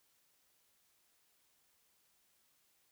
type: silence
effects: white hiss -74 dBFS RMS until 2.91 s